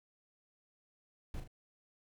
brown noise with echo, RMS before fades -41 dBFS, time 1.34-1.4 s, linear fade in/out 2 ms, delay 38 ms, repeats 2, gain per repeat -6 dB, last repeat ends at 1.476 s, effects none

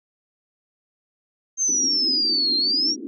sine exponential two-way sweep, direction down then up, 6380 to 4136 to 5750 Hz, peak -18 dBFS, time 1.57-2.96 s, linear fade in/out 50 ms, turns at 2.56 s
white band-pass noise, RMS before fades -34 dBFS, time 1.68-3.07 s, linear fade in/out 0 ms, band 250 to 330 Hz, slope 48 dB/octave
effects none

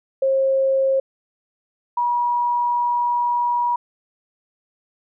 sine tone pair in turn, 536 / 963.1 Hz, C5 / B5, +42 / -44 cents, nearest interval minor seventh, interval 1014 cents, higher second, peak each -15 / -17 dBFS, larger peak first, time 0.22-1 / 1.97-3.76 s, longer second, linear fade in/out 5 ms, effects none

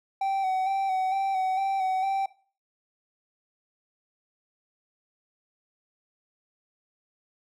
triangle tone with vibrato, 766 Hz, G5, 40 cents flat, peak -22 dBFS, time 0.21-2.26 s, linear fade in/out 5 ms, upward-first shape square, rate 2.2 Hz, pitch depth 29 cents each way, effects noise-tail reverb RT60 0.4 s tail -18 dB re dry

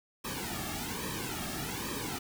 pink noise with flanger, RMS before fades -37 dBFS, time 0.24-2.19 s, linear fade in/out 10 ms, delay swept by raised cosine 1.4 to 2.04 ms, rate 1.2 Hz, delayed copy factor -0.85, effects none

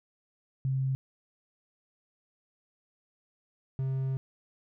sine / triangle tone pair in turn, 133 / 133 Hz, C3 / C3, +29 / +29 cents, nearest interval unison, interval 0 cents, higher neither, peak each -26 dBFS, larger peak neither, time 0.65-0.95 / 3.79-4.17 s, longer second, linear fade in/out 0 ms, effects none

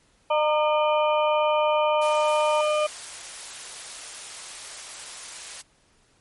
harmonic tone, 606 Hz, D#5, 46 cents flat, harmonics 1 / 2 / 4 / 5, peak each -21 / -27 / -33 / -35 dBFS, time 0.3-2.87 s, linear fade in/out 10 ms
sine tone, 922 Hz, A#5, 19 cents flat, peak -24 dBFS, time 0.3-2.61 s, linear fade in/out 5 ms
white high-pass noise, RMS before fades -38 dBFS, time 2.01-5.62 s, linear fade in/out 10 ms, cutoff 530 Hz, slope 12 dB/octave
effects pink hiss -62 dBFS RMS until 6.2 s + MP3 48 kbps

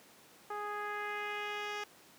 10% pulse tone with low-pass filter sweep, 415 Hz, G#4, 1 cent flat, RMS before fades -39 dBFS, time 0.5-1.84 s, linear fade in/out 5 ms, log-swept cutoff 1100 to 4600 Hz, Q 1.6, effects pink hiss -59 dBFS RMS until 2.18 s + high-pass 200 Hz 12 dB/octave

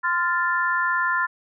sine chord, F major, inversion second, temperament equal with one note detuned, 1033.9 / 1396.9 / 1760 Hz, C6 / F6 / A6, -21 / 0 / 0 cents, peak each -24 dBFS, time 0.03-1.27 s, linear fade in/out 20 ms, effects none

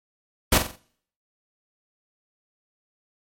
pink noise with echo, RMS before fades -17 dBFS, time 0.52-0.58 s, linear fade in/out 5 ms, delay 45 ms, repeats 4, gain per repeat -8 dB, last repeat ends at 0.76 s, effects noise-tail reverb RT60 0.6 s tail -23 dB re dry + MP3 64 kbps

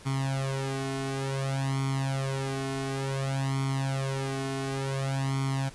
sawtooth tone with flanger, 135.2 Hz, C#3, 43 cents flat, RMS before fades -30 dBFS, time 0.05-5.7 s, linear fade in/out 20 ms, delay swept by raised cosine 0.9 to 2.8 ms, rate 0.56 Hz, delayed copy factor +1, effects pink hiss -50 dBFS RMS until 5.74 s + resampled to 24000 Hz

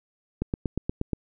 click train, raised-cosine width 3 ms, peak -13 dBFS, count 7, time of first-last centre 0.42-1.133 s, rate 8.42 Hz, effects none

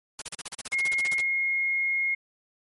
white noise bursts, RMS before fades -34 dBFS, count 16, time 0.19-1.207 s, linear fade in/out 2 ms, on 27 ms, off 39 ms
sine tone, 2150 Hz, C7, 47 cents sharp, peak -23 dBFS, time 0.72-2.15 s, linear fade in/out 10 ms
effects MP3 48 kbps

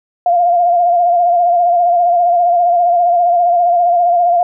sine tone with vibrato, 698.5 Hz, F5, in tune, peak -8 dBFS, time 0.26-4.43 s, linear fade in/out 2 ms, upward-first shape sine, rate 15 Hz, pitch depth 45 cents each way, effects none

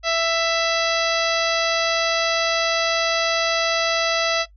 harmonic tone with a mistuned harmonic, 663 Hz, E5, 10 cents sharp, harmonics 1 / 2 / 3 / 4 / 5 / 6 / 7 / 8 / 9, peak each -22 / -25 / -27 / -28 / -29 / -30 / -30 / -31 / -32 dBFS, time 0.03-4.46 s, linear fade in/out 50 ms, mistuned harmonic 8, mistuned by -81 cents, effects noise-tail reverb RT60 0.1 s tail -17 dB re dry + added 50 Hz sine -47 dBFS peak until 4.56 s

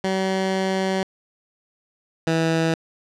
15% pulse tone pair in turn, 190.3 / 162.98 Hz, F#3 / E3, +49 / -19 cents, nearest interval minor third, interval 268 cents, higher first, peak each -14 / -12 dBFS, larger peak second, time 0.04-1.03 / 2.27-2.74 s, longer first, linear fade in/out 2 ms, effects low-pass 6000 Hz 12 dB/octave

